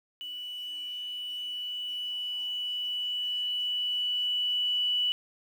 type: tone with level ramp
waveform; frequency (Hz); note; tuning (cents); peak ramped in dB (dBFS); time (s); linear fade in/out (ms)
sine; 2960; F#7; 0; -36 to -24; 0.21-5.12; 0
effects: 9-bit